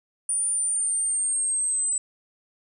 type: linear sweep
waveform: sine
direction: down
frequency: 9397 to 8040 Hz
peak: -22 dBFS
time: 0.29-1.98 s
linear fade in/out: 2 ms
effects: none